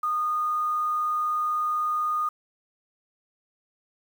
sine tone with quantisation, 1228 Hz, D#6, 23 cents flat, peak -23 dBFS, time 0.03-2.29 s, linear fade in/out 5 ms, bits 8, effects none

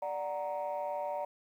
sine chord, D augmented, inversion none, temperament equal, 587.3 / 740 / 932.3 Hz, D5 / F#5 / A#5, 0 / 0 / 0 cents, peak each -35 / -38 / -37 dBFS, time 0.02-1.25 s, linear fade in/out 5 ms, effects tanh soft clip ceiling -28 dBFS + 11-bit

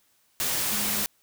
sine tone in noise, 207.7 Hz, G#3, in tune, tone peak -36 dBFS, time 0.71-1.04 s, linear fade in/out 0 ms, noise white, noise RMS -27 dBFS, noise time 0.4-1.06 s, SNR -12 dB, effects white hiss -66 dBFS RMS until 1.22 s

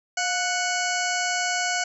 harmonic tone with a mistuned harmonic, 740 Hz, F#5, in tune, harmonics 1 / 2 / 3 / 4 / 6 / 7 / 8 / 9 / 10, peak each -28 / -28 / -31 / -34 / -34 / -37 / -34 / -34 / -35 dBFS, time 0.17-1.84 s, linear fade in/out 5 ms, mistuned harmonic 1, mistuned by -69 cents, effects none

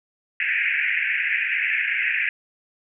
white band-pass noise, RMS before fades -23 dBFS, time 0.4-2.29 s, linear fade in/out 2 ms, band 1600 to 2600 Hz, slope 96 dB/octave, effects none

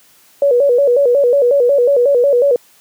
sine tone with vibrato, 523.3 Hz, C5, in tune, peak -8 dBFS, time 0.42-2.56 s, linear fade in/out 2 ms, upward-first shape square, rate 5.5 Hz, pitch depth 130 cents each way, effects white hiss -49 dBFS RMS until 2.8 s + high-pass 100 Hz 12 dB/octave

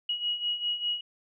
sine beating tone pair, 2900 / 2905 Hz, F#7 / F#7, -35 / -32 cents, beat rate 5 Hz, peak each -34 / -29 dBFS, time 0.09-1.01 s, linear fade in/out 5 ms, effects none

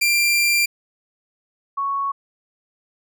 sawtooth / sine tone pair in turn, 2375 / 1109.6 Hz, D7 / C#6, +19 / +1 cents, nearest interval octave + minor second, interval 1318 cents, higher first, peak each -12 / -20 dBFS, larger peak first, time 0.01-0.66 / 1.77-2.12 s, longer first, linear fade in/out 10 ms, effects none

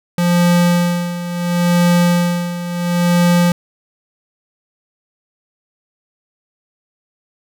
square tone with tremolo, 174.61 Hz, F3, in tune, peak -10 dBFS, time 0.18-3.52 s, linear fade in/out 2 ms, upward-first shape sine, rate 0.72 Hz, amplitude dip 75%, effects none

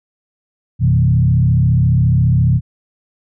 sine tone with frequency modulation, 123.47 Hz, B2, in tune, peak -9 dBFS, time 0.79-2.61 s, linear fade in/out 50 ms, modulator 34.5 Hz, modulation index 1.1, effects none

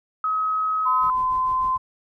sine tone, 1274 Hz, D#6, 41 cents sharp, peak -20 dBFS, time 0.24-1.1 s, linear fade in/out 2 ms
sine tone with pitch glide, 1021 to 1032.9 Hz, C6 to C6, -43 to -23 cents, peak -19 dBFS, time 0.85-1.78 s, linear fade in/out 20 ms, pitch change +20 cents, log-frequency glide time 1.13-1.66 s
brown noise with tremolo, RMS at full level -38 dBFS, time 1.01-1.78 s, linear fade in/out 10 ms, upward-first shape triangle, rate 6.6 Hz, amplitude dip 90%
effects none

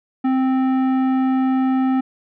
sine tone with tanh clipping, 261.6 Hz, C4, in tune, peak -17 dBFS, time 0.24-2.01 s, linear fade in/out 10 ms, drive 13 dB, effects none

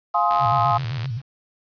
sine chord, F minor seventh, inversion none, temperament just, 698.5 / 838.1 / 1047.7 / 1257.2 Hz, F5 / Ab5 / C6 / Eb6, 0 / +16 / +2 / +18 cents, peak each -22 dBFS, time 0.14-0.78 s, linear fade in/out 10 ms
click train, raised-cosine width 0.2 ms, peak -16 dBFS, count 61, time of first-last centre 0.31-1.057 s, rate 80.3 Hz
sine tone with vibrato, 123.47 Hz, B2, in tune, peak -24 dBFS, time 0.39-1.22 s, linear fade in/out 50 ms, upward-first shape square, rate 7.7 Hz, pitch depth 150 cents each way
effects resampled to 11025 Hz + 8-bit

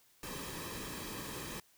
pink noise with comb filter, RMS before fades -43 dBFS, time 0.23-1.6 s, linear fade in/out 2 ms, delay 1.4 ms, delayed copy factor -0.6, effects white hiss -67 dBFS RMS until 1.77 s

